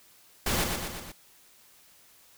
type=noise with echo; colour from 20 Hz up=pink; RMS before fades=-27 dBFS; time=0.46-0.64 s; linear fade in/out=5 ms; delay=120 ms; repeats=4; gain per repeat=-4 dB; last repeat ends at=1.12 s; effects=white hiss -58 dBFS RMS until 2.37 s